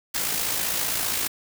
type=noise with amplitude modulation; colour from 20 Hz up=white; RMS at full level=-24 dBFS; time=0.14-1.28 s; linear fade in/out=10 ms; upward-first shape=sine; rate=55.3 Hz; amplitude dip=45%; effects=none